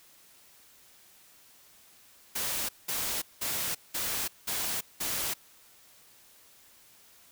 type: noise bursts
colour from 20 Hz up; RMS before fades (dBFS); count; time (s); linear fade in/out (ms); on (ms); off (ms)
white; -32; 6; 2.35-5.34; 10; 340; 190
effects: white hiss -58 dBFS RMS until 7.31 s